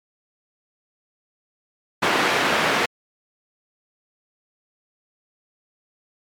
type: band-pass noise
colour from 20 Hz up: white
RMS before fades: -20 dBFS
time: 2.02-2.86 s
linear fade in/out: 10 ms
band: 190 to 2000 Hz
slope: 12 dB/octave
effects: MP3 96 kbps